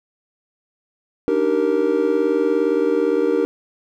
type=chord; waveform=triangle; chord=Eb major seventh; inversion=third; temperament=just; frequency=291.7 / 311.1 / 388.9 / 466.7 Hz; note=D4 / Eb4 / G4 / Bb4; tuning=-12 / 0 / -14 / +2 cents; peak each=-22 / -21 / -19 / -17 dBFS; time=1.28-3.45 s; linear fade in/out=0 ms; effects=none